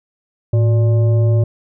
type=tone with frequency modulation; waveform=sine; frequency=110 Hz; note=A2; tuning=in tune; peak=-10 dBFS; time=0.53-1.44 s; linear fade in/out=5 ms; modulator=475 Hz; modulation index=0.37; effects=none